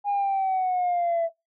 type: linear sweep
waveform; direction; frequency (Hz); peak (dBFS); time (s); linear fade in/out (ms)
sine; down; 819 to 659.3; -20; 0.04-1.3; 50
effects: noise-tail reverb RT60 0.2 s tail -22 dB re dry + tanh soft clip ceiling -19 dBFS